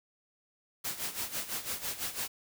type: noise with tremolo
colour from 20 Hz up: white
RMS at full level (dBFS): -34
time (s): 0.84-2.28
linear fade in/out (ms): 10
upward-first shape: sine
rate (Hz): 6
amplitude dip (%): 75
effects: none